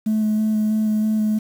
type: tone with vibrato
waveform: sine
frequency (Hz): 215.6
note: A3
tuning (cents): -35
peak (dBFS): -15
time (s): 0.06-1.39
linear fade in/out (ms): 10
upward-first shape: square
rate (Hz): 3.1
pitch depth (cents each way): 10
effects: tanh soft clip ceiling -13 dBFS + 7-bit